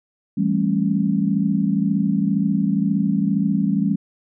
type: chord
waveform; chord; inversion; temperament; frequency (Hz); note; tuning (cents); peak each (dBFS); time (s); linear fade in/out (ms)
sine; A dominant seventh; second; just; 165 / 198 / 220 / 275; E3 / G3 / A3 / C#4; +2 / +18 / 0 / -14; -24 / -19 / -24 / -24; 0.37-3.96; 10
effects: none